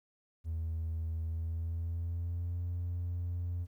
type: tone with pitch glide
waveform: triangle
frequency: 81.2 to 87.53 Hz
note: E2 to F2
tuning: -26 to +4 cents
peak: -30 dBFS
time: 0.44-3.67 s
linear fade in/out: 50 ms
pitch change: +130 cents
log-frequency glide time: 1.25-2.62 s
effects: tanh soft clip ceiling -29 dBFS + 12-bit